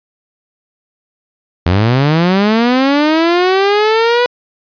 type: linear sweep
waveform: sawtooth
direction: up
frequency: 82.41 to 493.9 Hz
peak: -5 dBFS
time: 1.66-4.26 s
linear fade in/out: 0 ms
effects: resampled to 11025 Hz